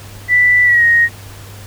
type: tone with pitch glide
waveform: sine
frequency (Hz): 1975.5 to 1872.2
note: B6 to A#6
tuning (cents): 0 to +7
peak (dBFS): -7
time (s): 0.28-1.09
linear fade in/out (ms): 50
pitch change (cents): -93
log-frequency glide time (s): 0.64-0.84
effects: added 100 Hz sine -33 dBFS peak until 1.66 s + pink hiss -37 dBFS RMS until 1.66 s